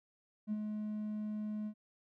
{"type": "tone with ADSR envelope", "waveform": "triangle", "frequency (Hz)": 212.3, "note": "G#3", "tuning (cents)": 38, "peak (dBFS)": -28, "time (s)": [0.47, 1.74], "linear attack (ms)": 53, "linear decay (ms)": 30, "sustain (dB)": -6, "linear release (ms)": 75, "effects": ["tanh soft clip ceiling -29 dBFS"]}